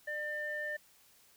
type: tone with low-pass filter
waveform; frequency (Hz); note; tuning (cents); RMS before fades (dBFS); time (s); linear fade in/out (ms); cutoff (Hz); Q
square; 599; D5; +34; -38; 0.07-0.77; 10; 1700; 9.1
effects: white hiss -64 dBFS RMS until 1.36 s